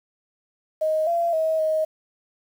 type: tone with pitch steps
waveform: sine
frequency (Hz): 626 / 682 / 638 / 628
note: D#5 / F5 / D#5 / D#5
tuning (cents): +10 / -41 / +43 / +16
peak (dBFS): -19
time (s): 0.81-1.85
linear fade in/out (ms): 10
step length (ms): 260
effects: 8-bit